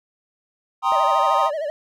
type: chord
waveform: triangle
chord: C minor seventh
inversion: second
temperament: equal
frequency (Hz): 784 / 932.3 / 1046.5 / 1244.5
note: G5 / Bb5 / C6 / Eb6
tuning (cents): 0 / 0 / 0 / 0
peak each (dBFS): -20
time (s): 0.82-1.51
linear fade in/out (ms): 50
type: tone with vibrato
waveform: triangle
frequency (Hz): 608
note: D#5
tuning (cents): -40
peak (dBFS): -21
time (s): 0.92-1.7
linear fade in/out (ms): 0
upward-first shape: sine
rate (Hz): 13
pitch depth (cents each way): 120
effects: none